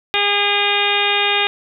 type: harmonic tone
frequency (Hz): 407.3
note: G#4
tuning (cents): -34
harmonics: 1 / 2 / 3 / 4 / 5 / 6 / 7 / 8 / 9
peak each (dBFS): -24 / -22 / -26 / -25 / -24 / -20 / -23 / -25 / -22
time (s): 0.14-1.47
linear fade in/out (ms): 0
effects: none